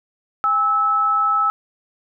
sine tone pair together, 813.8 / 1303 Hz, G#5 / E6, -35 / -20 cents, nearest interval minor sixth, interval 815 cents, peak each -25 / -15 dBFS, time 0.44-1.5 s, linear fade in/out 0 ms, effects none

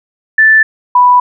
sine tone pair in turn, 1760 / 987.8 Hz, A6 / B5, 0 / 0 cents, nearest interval minor seventh, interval 1000 cents, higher first, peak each -3 dBFS, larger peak neither, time 0.38-0.63 / 0.95-1.2 s, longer neither, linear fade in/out 5 ms, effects none

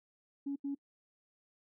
sine tone bursts at uneven times, 280 Hz, C#4, 18 cents sharp, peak -33 dBFS, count 2, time 0.46-0.56 / 0.64-0.75 s, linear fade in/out 10 ms, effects noise-tail reverb RT60 0.1 s tail -24 dB re dry + tanh soft clip ceiling -29 dBFS

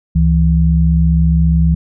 sine tone pair together, 69.3 / 164.25 Hz, C#2 / E3, 0 / -6 cents, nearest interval octave + minor third, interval 1494 cents, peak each -11 dBFS, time 0.15-1.75 s, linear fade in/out 10 ms, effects none

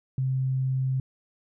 sine tone, 131.4 Hz, C3, 8 cents sharp, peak -23 dBFS, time 0.18-1 s, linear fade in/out 2 ms, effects none

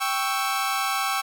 sawtooth chord, C# diminished, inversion second, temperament equal, 784 / 1108.7 / 1318.5 Hz, G5 / C#6 / E6, 0 / 0 / 0 cents, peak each -24 dBFS, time 0-1.22 s, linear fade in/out 20 ms, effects none

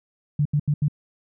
sine tone bursts, 146.83 Hz, D3, in tune, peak -17 dBFS, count 4, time 0.39-0.883 s, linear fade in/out 5 ms, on 64 ms, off 79 ms, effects none

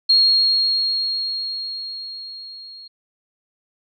sine tone with level ramp, 4273 Hz, C8, 36 cents sharp, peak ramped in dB -10 to -37 dBFS, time 0.09-2.88 s, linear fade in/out 10 ms, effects none

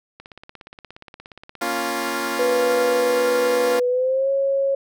click train, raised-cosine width 0.3 ms, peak -24 dBFS, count 45, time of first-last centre 0.2-2.788 s, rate 17 Hz
10% pulse chord, Bb minor, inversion none, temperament equal, 233.1 / 277.2 / 349.2 Hz, Bb3 / Db4 / F4, 0 / 0 / 0 cents, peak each -21 / -19 / -17 dBFS, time 1.61-3.8 s, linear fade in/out 10 ms
sine tone with pitch glide, 493.9 to 548 Hz, B4 to C#5, 0 to -20 cents, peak -17 dBFS, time 2.39-4.75 s, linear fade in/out 5 ms, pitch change +180 cents, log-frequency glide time 3.88-4.3 s
effects none

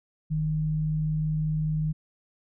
sine tone pair together, 43.27 / 154.2 Hz, F1 / D#3, -15 / -15 cents, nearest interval octave + minor seventh, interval 2200 cents, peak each -35 / -24 dBFS, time 0.3-1.93 s, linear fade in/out 20 ms, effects none

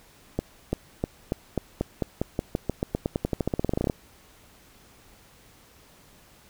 accelerating click train, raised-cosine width 2 ms, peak -11 dBFS, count 29, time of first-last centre 0.39-3.898 s, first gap 340 ms, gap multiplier 0.91, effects pink hiss -55 dBFS RMS until 6.49 s

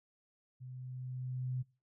sine tone with level ramp, 127.5 Hz, C3, 44 cents flat, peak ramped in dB -45 to -33 dBFS, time 0.6-1.63 s, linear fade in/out 20 ms, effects noise-tail reverb RT60 0.3 s tail -21 dB re dry

